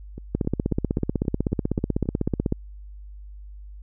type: two click trains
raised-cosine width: 3 ms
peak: -9 / -23 dBFS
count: 36 / 8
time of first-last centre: 0.35-2.524 / 0.18-2.057 s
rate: 16.1 / 3.73 Hz
effects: added 50 Hz sine -38 dBFS peak until 3.82 s